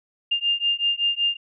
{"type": "beating tone pair", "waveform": "sine", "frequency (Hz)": [2804, 2809.3], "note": ["F7", "F7"], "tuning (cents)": [6, 10], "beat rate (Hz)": 5.3, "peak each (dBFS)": -23, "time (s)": [0.31, 1.37], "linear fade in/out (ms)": 10, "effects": []}